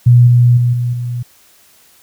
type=tone with level steps; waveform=sine; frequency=121.5 Hz; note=B2; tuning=28 cents flat; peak=-3 / -5 / -9 / -13 / -17 dBFS; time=0.06-1.23 s; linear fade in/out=10 ms; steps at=0.27 / 0.57 / 0.73 / 0.93 s; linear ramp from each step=5 ms; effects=white hiss -48 dBFS RMS until 2.02 s